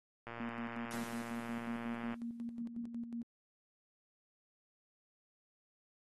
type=click train; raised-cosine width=0.5 ms; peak=-30 dBFS; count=220; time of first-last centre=0.27-2.142 s; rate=117 Hz
type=tone with tremolo; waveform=sine; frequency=234.4 Hz; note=A#3; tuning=10 cents sharp; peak=-38 dBFS; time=0.4-3.23 s; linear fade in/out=2 ms; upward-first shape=square; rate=5.5 Hz; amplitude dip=55%
type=noise with exponential decay; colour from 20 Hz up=white; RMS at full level=-48 dBFS; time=0.91-2.62 s; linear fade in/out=2 ms; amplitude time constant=370 ms
effects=AAC 32 kbps